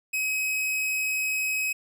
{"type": "tone", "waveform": "45% pulse", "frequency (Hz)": 2542, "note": "D#7", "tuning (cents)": 36, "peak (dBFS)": -25, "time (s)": [0.13, 1.73], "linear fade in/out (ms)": 10, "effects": []}